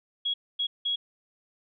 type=tone bursts at uneven times; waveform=sine; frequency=3321 Hz; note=G#7; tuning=1 cent flat; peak=-25 dBFS; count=3; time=0.25-0.34 / 0.59-0.67 / 0.85-0.96 s; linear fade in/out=10 ms; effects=none